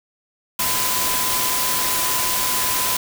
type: tone in noise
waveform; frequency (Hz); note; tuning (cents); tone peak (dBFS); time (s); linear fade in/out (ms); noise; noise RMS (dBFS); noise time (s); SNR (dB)
sine; 1010; B5; +39; -27; 0.59-2.97; 5; white; -21; 0.59-2.97; -9
effects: none